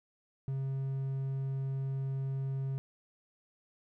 triangle tone, 134.9 Hz, C#3, 47 cents flat, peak -30 dBFS, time 0.48-2.78 s, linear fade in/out 0 ms, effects none

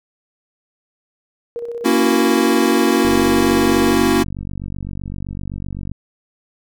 sine tone with tremolo, 471.7 Hz, A#4, 20 cents sharp, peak -22 dBFS, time 1.56-3.94 s, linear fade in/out 0 ms, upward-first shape square, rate 16 Hz, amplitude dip 45%
square chord, F# dominant seventh, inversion first, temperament equal, 233.1 / 277.2 / 329.6 / 370 Hz, A#3 / C#4 / E4 / F#4, 0 / 0 / 0 / 0 cents, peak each -19 dBFS, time 1.84-4.24 s, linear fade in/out 20 ms
click train, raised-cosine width 5 ms, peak -16 dBFS, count 138, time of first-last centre 3.05-5.916 s, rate 47.8 Hz
effects none

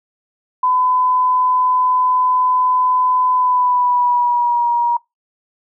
sine tone with pitch glide, 1008 to 951.4 Hz, B5 to A#5, +35 to +35 cents, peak -12 dBFS, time 0.63-4.97 s, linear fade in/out 5 ms, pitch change -100 cents, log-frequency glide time 3.34-4.68 s, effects noise-tail reverb RT60 0.2 s tail -24 dB re dry

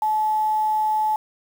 sine tone with quantisation, 861 Hz, A5, 38 cents flat, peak -18 dBFS, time 0.02-1.16 s, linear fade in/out 2 ms, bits 7, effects none

